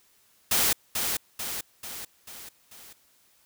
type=noise with echo; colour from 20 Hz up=white; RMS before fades=-23 dBFS; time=0.51-0.73 s; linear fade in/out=5 ms; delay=440 ms; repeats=5; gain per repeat=-5 dB; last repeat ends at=2.93 s; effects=white hiss -63 dBFS RMS until 3.45 s